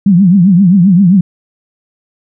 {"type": "tone with vibrato", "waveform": "sine", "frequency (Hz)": 185.6, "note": "F#3", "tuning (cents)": 6, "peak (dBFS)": -3, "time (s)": [0.06, 1.21], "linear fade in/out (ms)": 5, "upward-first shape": "triangle", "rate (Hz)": 7.6, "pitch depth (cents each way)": 210, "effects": []}